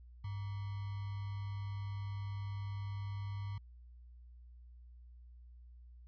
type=tone with sample-and-hold; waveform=sine; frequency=100 Hz; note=G2; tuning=35 cents sharp; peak=-38 dBFS; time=0.24-3.58 s; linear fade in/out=5 ms; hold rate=1050 Hz; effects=added 60 Hz sine -53 dBFS peak until 6.07 s + resampled to 11025 Hz